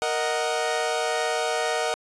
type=chord; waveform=sawtooth; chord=D# minor; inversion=second; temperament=equal; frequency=466.2 / 622.3 / 740 Hz; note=A#4 / D#5 / F#5; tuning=0 / 0 / 0 cents; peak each=-24 dBFS; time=0.02-1.94 s; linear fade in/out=0 ms; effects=resampled to 22050 Hz